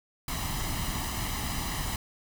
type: noise with comb filter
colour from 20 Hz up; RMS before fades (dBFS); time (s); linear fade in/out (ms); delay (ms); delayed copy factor
pink; -32; 0.28-1.96; 2; 1; +0.65
effects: none